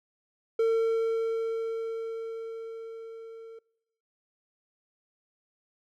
triangle tone with level ramp, 452.6 Hz, A4, 49 cents sharp, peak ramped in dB -19 to -41 dBFS, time 0.59-3.59 s, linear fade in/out 5 ms, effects noise-tail reverb RT60 0.9 s tail -25 dB re dry

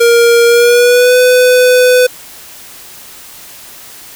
square tone with pitch glide, 469.7 to 500.5 Hz, A#4 to B4, +13 to +23 cents, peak -5 dBFS, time 0-2.07 s, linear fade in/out 10 ms, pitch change +110 cents, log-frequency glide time 0.46-1.17 s, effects white hiss -33 dBFS RMS until 4.15 s

